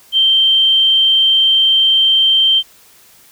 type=tone; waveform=sine; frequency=3136 Hz; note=G7; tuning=in tune; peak=-8 dBFS; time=0.12-2.63 s; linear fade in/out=50 ms; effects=white hiss -46 dBFS RMS until 3.31 s